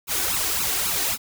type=noise with flanger; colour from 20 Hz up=white; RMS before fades=-24 dBFS; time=0.07-1.18 s; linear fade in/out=50 ms; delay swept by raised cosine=0.75 to 2.75 ms; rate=3.7 Hz; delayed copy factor=+0.85; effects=none